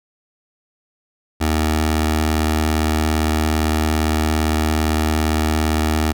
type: tone with notch filter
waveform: 15% pulse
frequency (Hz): 77.6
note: D#2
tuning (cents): -4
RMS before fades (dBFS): -18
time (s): 1.4-6.13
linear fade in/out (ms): 20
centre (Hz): 160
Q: 1.5
effects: none